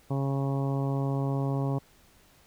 harmonic tone, 137.3 Hz, C#3, 16 cents flat, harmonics 1 / 2 / 3 / 4 / 5 / 6 / 7 / 8, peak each -27 / -33 / -37 / -39 / -41 / -43 / -44 / -45 dBFS, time 0.1-1.79 s, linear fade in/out 10 ms, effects pink hiss -60 dBFS RMS until 2.46 s

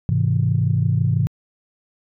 sine chord, Ab augmented, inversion none, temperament just, 103.83 / 129.78 / 162.23 Hz, Ab2 / C3 / E3, 0 / -14 / -27 cents, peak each -19 / -19 / -21 dBFS, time 0.09-1.27 s, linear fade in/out 0 ms, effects tanh soft clip ceiling -6 dBFS

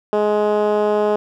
10% pulse tone with band-pass filter, 209.7 Hz, G#3, 17 cents sharp, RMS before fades -17 dBFS, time 0.13-1.16 s, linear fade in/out 0 ms, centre 470 Hz, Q 1.6, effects none

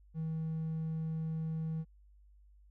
triangle tone, 160 Hz, D#3, 49 cents sharp, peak -31 dBFS, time 0.14-1.85 s, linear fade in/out 50 ms, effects tanh soft clip ceiling -28 dBFS + added 50 Hz sine -58 dBFS peak until 2.7 s

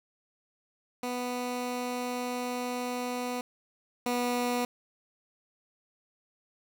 15% pulse tone pair in turn, 247.2 / 244.5 Hz, B3 / B3, +2 / -17 cents, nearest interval unison, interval 19 cents, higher first, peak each -25 / -21 dBFS, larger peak second, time 1.03-3.41 / 4.06-4.65 s, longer first, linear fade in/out 2 ms, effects none

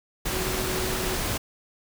sine tone in noise, 371.7 Hz, F#4, 8 cents sharp, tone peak -32 dBFS, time 0.32-1.17 s, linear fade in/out 10 ms, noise pink, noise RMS -28 dBFS, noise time 0.25-1.38 s, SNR -7 dB, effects none

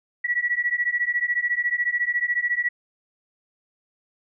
sine beating tone pair, 1930 / 1944 Hz, B6 / B6, -40 / -28 cents, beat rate 14 Hz, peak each -24 dBFS, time 0.24-2.69 s, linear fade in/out 10 ms, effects none

